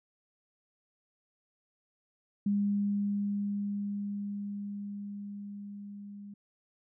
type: tone with level ramp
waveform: sine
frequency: 202.8 Hz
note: G#3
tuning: 41 cents flat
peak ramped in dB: -25 to -43 dBFS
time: 2.46-6.34 s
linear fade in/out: 5 ms
effects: none